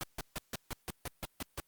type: noise bursts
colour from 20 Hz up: pink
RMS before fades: -38 dBFS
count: 10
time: 0.01-1.6 s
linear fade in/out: 0 ms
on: 24 ms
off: 150 ms
effects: white hiss -72 dBFS RMS until 1.67 s + Opus 48 kbps